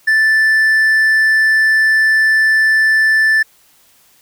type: tone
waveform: triangle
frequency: 1760 Hz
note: A6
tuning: in tune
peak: -7 dBFS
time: 0.07-3.43 s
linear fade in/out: 10 ms
effects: white hiss -51 dBFS RMS until 4.21 s